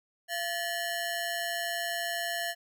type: ring-modulated tone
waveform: sawtooth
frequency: 1212 Hz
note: D#6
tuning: 46 cents flat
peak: -24 dBFS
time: 0.28-2.55 s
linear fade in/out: 50 ms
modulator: 526 Hz
effects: none